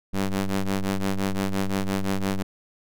sawtooth ring-modulated tone, 98 Hz, G2, in tune, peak -16 dBFS, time 0.13-2.43 s, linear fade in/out 10 ms, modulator 95.1 Hz, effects none

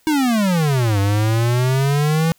square exponential two-way sweep, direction down then up, 320 to 98 to 166.4 Hz, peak -15 dBFS, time 0.07-2.32 s, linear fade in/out 0 ms, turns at 0.99 s, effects white hiss -58 dBFS RMS until 2.38 s

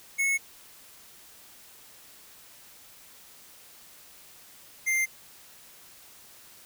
square tone pair in turn, 2193 / 2097 Hz, C#7 / C7, -19 / +3 cents, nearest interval minor second, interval 78 cents, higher first, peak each -24 dBFS, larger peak neither, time 0.18-0.38 / 4.86-5.06 s, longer neither, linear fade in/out 20 ms, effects white hiss -52 dBFS RMS until 6.65 s

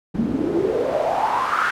pink noise with band-pass filter sweep, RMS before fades -21 dBFS, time 0.14-1.71 s, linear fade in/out 10 ms, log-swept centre 210 to 1500 Hz, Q 6.8, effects none

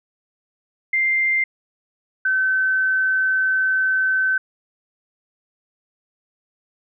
sine tone pair in turn, 2095 / 1530.9 Hz, C7 / G6, +2 / -41 cents, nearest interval perfect fourth, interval 543 cents, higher first, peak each -16 dBFS, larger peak neither, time 0.93-1.44 / 2.25-4.38 s, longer second, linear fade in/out 5 ms, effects none

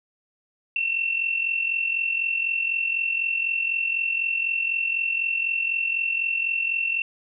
sine tone with amplitude modulation, 2700 Hz, E7, 41 cents sharp, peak -19 dBFS, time 0.76-7.02 s, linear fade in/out 2 ms, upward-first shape sine, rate 44 Hz, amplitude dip 65%, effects none

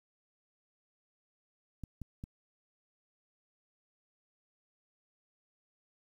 clicks, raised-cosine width 5 ms, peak -29 dBFS, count 3, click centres 1.837 / 2.017 / 2.239 s, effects 10-bit

